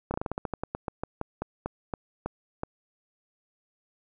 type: slowing click train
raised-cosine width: 1 ms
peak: -16 dBFS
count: 19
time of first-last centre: 0.11-2.634 s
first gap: 30 ms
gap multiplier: 1.16
effects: none